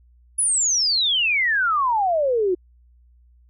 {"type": "exponential sweep", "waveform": "sine", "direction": "down", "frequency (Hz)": [10548, 349.2], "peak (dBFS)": -17, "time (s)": [0.38, 2.55], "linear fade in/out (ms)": 10, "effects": ["added 60 Hz sine -51 dBFS peak until 3.49 s"]}